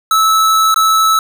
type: tone with dropouts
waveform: square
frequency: 1306 Hz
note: E6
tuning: 17 cents flat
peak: -9 dBFS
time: 0.11-1.19 s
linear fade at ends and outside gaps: 2 ms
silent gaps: 0.743-0.76 s
effects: none